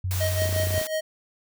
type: tone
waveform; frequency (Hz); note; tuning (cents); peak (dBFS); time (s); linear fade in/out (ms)
sine; 92.5; F#2; 0; -24; 0.04-0.79; 5
type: high-pass noise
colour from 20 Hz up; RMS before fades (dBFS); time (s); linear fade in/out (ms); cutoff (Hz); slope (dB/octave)
white; -33; 0.11-0.87; 0; 170; 12
type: tone with tremolo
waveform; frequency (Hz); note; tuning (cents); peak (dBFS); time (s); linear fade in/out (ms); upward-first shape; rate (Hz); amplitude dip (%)
square; 628; D#5; +16; -24; 0.2-1.01; 10; sine; 5.6; 75
type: click train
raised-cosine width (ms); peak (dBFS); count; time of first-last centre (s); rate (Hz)
2; -23; 12; 0.42-0.814; 27.9
effects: none